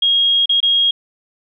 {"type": "tone with dropouts", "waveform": "sine", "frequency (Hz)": 3270, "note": "G#7", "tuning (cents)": -28, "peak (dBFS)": -11, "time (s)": [0.02, 0.91], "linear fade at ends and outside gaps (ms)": 5, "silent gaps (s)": [[0.458, 0.493], [0.604, 0.628]], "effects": []}